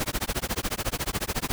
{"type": "noise with tremolo", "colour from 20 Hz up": "pink", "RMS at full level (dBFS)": -26, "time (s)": [0, 1.52], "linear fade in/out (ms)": 0, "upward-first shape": "sine", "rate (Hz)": 14, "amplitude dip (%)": 100, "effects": []}